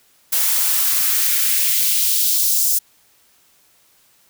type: noise with high-pass filter sweep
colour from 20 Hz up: blue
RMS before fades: -17 dBFS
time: 0.32-2.79 s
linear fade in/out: 10 ms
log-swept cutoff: 610 to 6300 Hz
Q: 1.3
effects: white hiss -56 dBFS RMS until 4.29 s